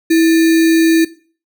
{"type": "tone with sample-and-hold", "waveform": "sine", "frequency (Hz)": 326.6, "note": "E4", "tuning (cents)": -16, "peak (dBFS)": -7, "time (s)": [0.1, 1.05], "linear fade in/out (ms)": 10, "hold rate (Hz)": 2100, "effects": ["noise-tail reverb RT60 0.4 s tail -17 dB re dry"]}